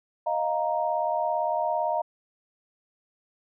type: chord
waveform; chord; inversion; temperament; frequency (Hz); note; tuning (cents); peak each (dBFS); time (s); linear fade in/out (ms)
sine; Eb suspended second; none; just; 622.3 / 700 / 933.4; Eb5 / F5 / Bb5; 0 / +4 / +2; -28; 0.26-2.02; 10
effects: none